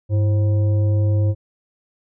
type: tone with frequency modulation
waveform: sine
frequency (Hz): 100.9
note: G#2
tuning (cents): -49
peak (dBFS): -14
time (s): 0.09-1.35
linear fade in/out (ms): 50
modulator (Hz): 431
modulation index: 0.33
effects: none